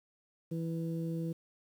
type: harmonic tone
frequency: 164.8 Hz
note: E3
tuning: in tune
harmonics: 1 / 2 / 3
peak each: -34 / -40 / -44 dBFS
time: 0.51-1.33 s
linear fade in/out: 10 ms
effects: 10-bit